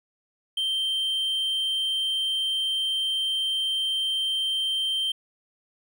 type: tone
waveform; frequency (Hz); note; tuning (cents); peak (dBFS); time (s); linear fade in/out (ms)
triangle; 3136; G7; 0; -22; 0.57-5.12; 5
effects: none